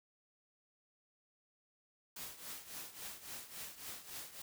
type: noise with tremolo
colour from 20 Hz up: white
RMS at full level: -45 dBFS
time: 2.16-4.42 s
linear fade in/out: 5 ms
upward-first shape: triangle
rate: 3.6 Hz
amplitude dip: 80%
effects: none